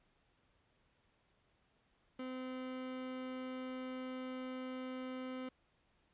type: tone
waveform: 30% pulse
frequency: 257.2 Hz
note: C4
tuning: 30 cents flat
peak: -39 dBFS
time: 2.19-5.49 s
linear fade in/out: 5 ms
effects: pink hiss -75 dBFS RMS until 6.13 s + resampled to 8000 Hz